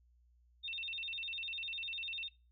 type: tone with vibrato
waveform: sine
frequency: 3136 Hz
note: G7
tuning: in tune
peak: -39 dBFS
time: 0.63-2.29 s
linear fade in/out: 20 ms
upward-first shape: square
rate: 10 Hz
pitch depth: 270 cents each way
effects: noise-tail reverb RT60 0.3 s tail -20 dB re dry + added 60 Hz sine -65 dBFS peak until 2.51 s